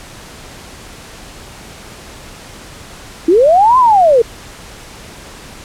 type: linear two-way sweep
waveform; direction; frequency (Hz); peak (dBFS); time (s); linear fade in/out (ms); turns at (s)
sine; up then down; 311.1 to 1050 to 440; -5; 3.28-4.22; 5; 3.78
effects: pink hiss -34 dBFS RMS until 5.64 s + low-pass 10000 Hz 12 dB/octave